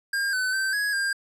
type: tone with pitch steps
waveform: square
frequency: 1609 / 1512 / 1553 / 1667 / 1602 Hz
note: G6 / F#6 / G6 / G#6 / G6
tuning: +45 / +37 / -17 / +6 / +37 cents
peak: -24 dBFS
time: 0.13-1.13 s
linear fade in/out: 5 ms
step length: 200 ms
effects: low-pass 12000 Hz 12 dB/octave